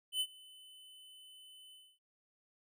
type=tone with ADSR envelope; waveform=square; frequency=3024 Hz; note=F#7; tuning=37 cents sharp; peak=-31 dBFS; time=0.12-1.99 s; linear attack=85 ms; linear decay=58 ms; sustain=-24 dB; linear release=260 ms; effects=none